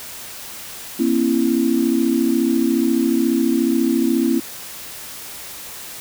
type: tone cluster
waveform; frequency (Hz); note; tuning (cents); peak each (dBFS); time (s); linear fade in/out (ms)
sine; 236.3 / 270.6 / 332.9; A#3 / C#4 / E4; +24 / -42 / +17; -19; 0.99-4.4; 10
effects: white hiss -34 dBFS RMS until 6 s